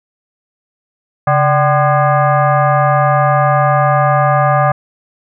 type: tone with frequency modulation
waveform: sine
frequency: 311.1 Hz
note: D#4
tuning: in tune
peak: -8 dBFS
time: 1.27-4.72 s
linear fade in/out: 5 ms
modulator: 450 Hz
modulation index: 2.4
effects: none